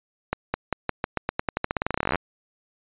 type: accelerating click train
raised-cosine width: 0.5 ms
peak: -8 dBFS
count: 28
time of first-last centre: 0.33-2.157 s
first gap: 210 ms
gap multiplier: 0.89
effects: resampled to 8000 Hz